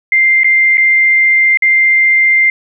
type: tone with dropouts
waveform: sine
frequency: 2095 Hz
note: C7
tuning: 2 cents sharp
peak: -6 dBFS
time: 0.12-2.5 s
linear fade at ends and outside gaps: 2 ms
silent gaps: 0.434-0.444 / 0.772-0.779 / 1.573-1.622 s
effects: none